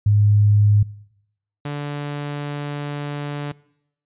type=tone pair in turn; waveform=sine / sawtooth; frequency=103.83 / 145.3 Hz; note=G#2 / D3; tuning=0 / -18 cents; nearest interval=tritone; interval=582 cents; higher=second; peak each=-12 / -21 dBFS; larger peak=first; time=0.06-0.83 / 1.65-3.52 s; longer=second; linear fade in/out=5 ms; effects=noise-tail reverb RT60 0.8 s tail -22 dB re dry + resampled to 8000 Hz